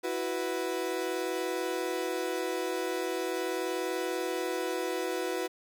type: chord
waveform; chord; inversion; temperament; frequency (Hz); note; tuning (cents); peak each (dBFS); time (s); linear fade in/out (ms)
35% pulse; E suspended second; none; equal; 329.6 / 370 / 493.9; E4 / F#4 / B4; 0 / 0 / 0; -35 / -32 / -33; 0.03-5.48; 20
effects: 11-bit